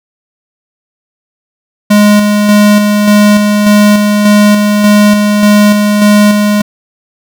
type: tone with tremolo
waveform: square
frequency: 207.7 Hz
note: G#3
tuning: in tune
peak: -3 dBFS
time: 1.9-6.62 s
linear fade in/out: 10 ms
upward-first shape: square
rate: 1.7 Hz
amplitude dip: 35%
effects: none